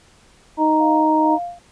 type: harmonic tone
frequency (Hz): 311.1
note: D#4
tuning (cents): 0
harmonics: 1 / 2 / 3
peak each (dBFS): -17 / -22 / -16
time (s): 0.57-1.39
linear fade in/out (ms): 50
type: tone with tremolo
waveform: sine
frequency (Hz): 698.5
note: F5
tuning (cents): 0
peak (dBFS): -22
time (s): 0.8-1.59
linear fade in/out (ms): 5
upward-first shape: sine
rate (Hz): 2.2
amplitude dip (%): 90
effects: pink hiss -52 dBFS RMS until 1.71 s + resampled to 22050 Hz